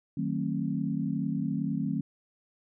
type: chord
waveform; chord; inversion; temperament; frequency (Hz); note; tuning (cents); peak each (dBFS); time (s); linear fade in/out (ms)
sine; D# diminished seventh; none; just; 155.56 / 186.68 / 224 / 268.8; D#3 / F#3 / A3 / C4; 0 / +16 / +31 / +47; -33; 0.17-2.01; 5
effects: none